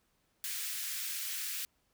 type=high-pass noise; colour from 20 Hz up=white; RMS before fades=-38 dBFS; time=0.44-1.65 s; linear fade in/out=0 ms; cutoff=1600 Hz; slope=24 dB/octave; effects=pink hiss -75 dBFS RMS until 1.93 s